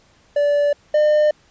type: tone pair in turn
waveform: triangle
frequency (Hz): 580 / 603.6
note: D5 / D5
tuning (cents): -22 / +47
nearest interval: minor second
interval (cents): 69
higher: second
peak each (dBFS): -12 / -10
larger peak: second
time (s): 0.36-0.73 / 0.94-1.31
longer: neither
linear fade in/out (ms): 5
effects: pink hiss -55 dBFS RMS until 1.5 s + resampled to 16000 Hz